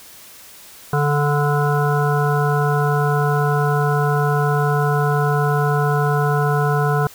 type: harmonic tone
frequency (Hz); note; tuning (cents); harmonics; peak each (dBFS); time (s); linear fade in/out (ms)
145.8; D3; -12; 1 / 3 / 5 / 7 / 9 / 10; -17 / -22 / -24 / -25 / -27 / -27; 0.93-7.07; 2
effects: white hiss -42 dBFS RMS until 7.14 s